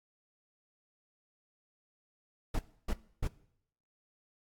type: noise bursts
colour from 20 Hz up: brown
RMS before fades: -31 dBFS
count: 3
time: 2.54-3.276 s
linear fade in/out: 5 ms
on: 52 ms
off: 290 ms
effects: noise-tail reverb RT60 0.7 s tail -19 dB re dry + AAC 64 kbps